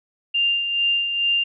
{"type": "tone with tremolo", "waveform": "sine", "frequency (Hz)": 2794, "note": "F7", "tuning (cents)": 0, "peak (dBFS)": -16, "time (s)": [0.34, 1.44], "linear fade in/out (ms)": 10, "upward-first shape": "sine", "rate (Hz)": 2.3, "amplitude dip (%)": 50, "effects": []}